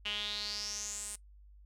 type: tone with band-pass filter sweep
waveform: sawtooth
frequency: 207.7 Hz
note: G#3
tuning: in tune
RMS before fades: -39 dBFS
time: 0.05-1.16 s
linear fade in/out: 10 ms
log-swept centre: 2900 to 9000 Hz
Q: 6.7
effects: noise-tail reverb RT60 0.1 s tail -18 dB re dry + added 50 Hz sine -54 dBFS peak until 1.65 s